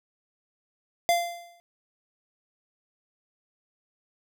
square tone with exponential decay, 691 Hz, F5, 19 cents flat, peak -18 dBFS, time 1.09-1.6 s, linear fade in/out 0 ms, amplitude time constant 110 ms, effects none

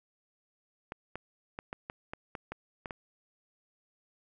clicks, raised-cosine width 0.5 ms, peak -23 dBFS, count 10, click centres 0.921 / 1.156 / 1.589 / 1.729 / 1.899 / 2.135 / 2.352 / 2.52 / 2.858 / 2.908 s, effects none

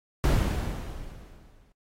brown noise with exponential decay, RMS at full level -19 dBFS, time 0.24-1.72 s, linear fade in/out 0 ms, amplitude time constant 320 ms, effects AAC 48 kbps

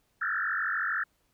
sine tone with frequency modulation, 1568 Hz, G6, in tune, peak -27 dBFS, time 0.21-1.04 s, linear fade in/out 10 ms, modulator 46.5 Hz, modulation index 5.4, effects pink hiss -72 dBFS RMS until 1.33 s

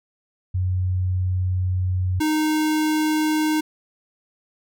sine / square tone pair in turn, 91.9 / 309.1 Hz, F#2 / D#4, -11 / -11 cents, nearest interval octave + major sixth, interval 2100 cents, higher second, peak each -19 dBFS, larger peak neither, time 0.54-2.2 / 2.2-3.61 s, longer first, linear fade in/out 10 ms, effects none

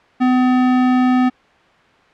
square tone, 253 Hz, B3, 42 cents sharp, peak -12 dBFS, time 0.2-1.3 s, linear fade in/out 20 ms, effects white hiss -50 dBFS RMS until 2.13 s + low-pass 2000 Hz 12 dB/octave

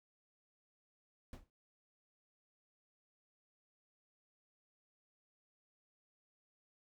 brown noise with exponential decay, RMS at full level -43 dBFS, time 1.33-1.5 s, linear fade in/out 1 ms, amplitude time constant 35 ms, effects none

